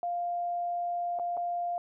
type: tone with dropouts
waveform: sine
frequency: 699 Hz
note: F5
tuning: 1 cent sharp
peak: -29 dBFS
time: 0.03-1.78 s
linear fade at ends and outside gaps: 1 ms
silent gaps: 1.189-1.196 / 1.369-1.374 s
effects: none